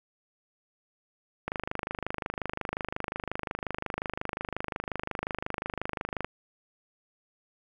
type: click train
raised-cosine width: 0.5 ms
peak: -16 dBFS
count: 123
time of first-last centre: 1.48-6.246 s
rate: 25.6 Hz
effects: 9-bit